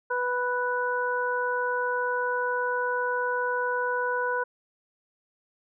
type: harmonic tone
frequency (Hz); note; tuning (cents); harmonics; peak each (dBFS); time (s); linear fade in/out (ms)
493.9; B4; 0; 1 / 2 / 3; -29 / -29 / -29; 0.1-4.44; 10
effects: none